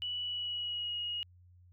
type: tone with pitch glide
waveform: sine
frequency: 2950 to 2884 Hz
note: F#7 to F#7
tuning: -6 to -45 cents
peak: -34 dBFS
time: 0.02-1.23 s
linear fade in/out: 0 ms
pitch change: -39 cents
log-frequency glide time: 0.23-0.99 s
effects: added 89 Hz sine -57 dBFS peak until 1.72 s